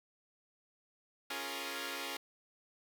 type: chord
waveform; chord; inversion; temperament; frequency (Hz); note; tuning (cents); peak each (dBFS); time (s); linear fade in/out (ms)
5% pulse; Bb minor seventh; first; equal; 277.2 / 349.2 / 415.3 / 466.2; Db4 / F4 / Ab4 / Bb4; 0 / 0 / 0 / 0; -32 / -33 / -34 / -33; 1.3-2.17; 5
effects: none